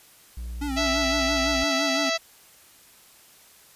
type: tone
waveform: triangle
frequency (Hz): 59.2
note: A#1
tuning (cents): +27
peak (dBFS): -29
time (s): 0.37-1.64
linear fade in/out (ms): 5
type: tone with vibrato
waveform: square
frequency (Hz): 277.2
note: C#4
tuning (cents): 0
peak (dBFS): -28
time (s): 0.61-2.1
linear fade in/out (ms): 10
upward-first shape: sine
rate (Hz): 5.9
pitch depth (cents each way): 92
type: harmonic tone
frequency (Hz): 659.3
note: E5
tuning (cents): 0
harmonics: 1 / 2 / 3 / 4 / 5 / 6 / 7 / 8 / 9 / 10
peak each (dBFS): -27 / -32 / -30 / -32 / -34 / -32 / -32 / -37 / -38 / -38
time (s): 0.76-2.18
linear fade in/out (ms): 20
effects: white hiss -53 dBFS RMS until 3.75 s + resampled to 32000 Hz